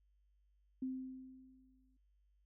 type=tone with exponential decay; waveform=sine; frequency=260 Hz; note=C4; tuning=11 cents flat; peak=-36 dBFS; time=0.82-1.97 s; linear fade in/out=5 ms; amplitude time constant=250 ms; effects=added 50 Hz sine -70 dBFS peak until 2.45 s